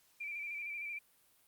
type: tone with vibrato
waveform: sine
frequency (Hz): 2349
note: D7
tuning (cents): 0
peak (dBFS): -39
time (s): 0.2-0.99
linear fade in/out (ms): 10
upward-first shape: square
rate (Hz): 13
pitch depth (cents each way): 32
effects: white hiss -69 dBFS RMS until 1.47 s + Opus 48 kbps